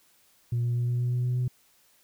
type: tone with pitch steps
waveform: sine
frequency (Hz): 119.3 / 120.13 / 120.97 / 121.81 / 122.65 / 123.51 / 124.37 / 125.23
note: A#2 / B2 / B2 / B2 / B2 / B2 / B2 / B2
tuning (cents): +41 / -47 / -35 / -23 / -12 / +1 / +13 / +24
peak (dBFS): -22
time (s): 0.52-1.48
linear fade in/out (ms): 5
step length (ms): 120
effects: tanh soft clip ceiling -22 dBFS + white hiss -63 dBFS RMS until 2.03 s